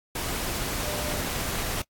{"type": "tone in noise", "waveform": "sine", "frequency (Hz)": 599, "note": "D5", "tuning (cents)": 34, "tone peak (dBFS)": -36, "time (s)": [0.83, 1.2], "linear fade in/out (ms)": 5, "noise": "pink", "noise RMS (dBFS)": -30, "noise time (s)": [0.15, 1.82], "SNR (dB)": -9, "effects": ["noise-tail reverb RT60 0.1 s tail -25 dB re dry", "AAC 64 kbps"]}